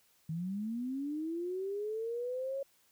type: linear sweep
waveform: sine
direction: up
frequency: 155 to 554.4 Hz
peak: -34 dBFS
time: 0.29-2.63 s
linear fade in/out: 5 ms
effects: white hiss -69 dBFS RMS until 2.91 s